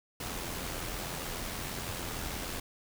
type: noise with amplitude modulation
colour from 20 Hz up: pink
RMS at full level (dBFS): -36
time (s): 0.2-2.6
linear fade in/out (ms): 5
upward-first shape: sine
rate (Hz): 86.5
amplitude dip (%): 40
effects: none